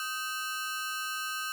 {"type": "ring-modulated tone", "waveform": "sawtooth", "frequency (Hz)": 1400, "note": "F6", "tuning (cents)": 4, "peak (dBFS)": -26, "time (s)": [0, 1.52], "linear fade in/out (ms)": 0, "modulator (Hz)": 146, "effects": []}